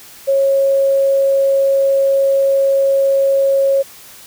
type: tone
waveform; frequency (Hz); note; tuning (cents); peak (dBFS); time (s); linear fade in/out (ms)
sine; 547; C#5; -23; -10; 0.27-3.83; 20
effects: white hiss -39 dBFS RMS until 4.26 s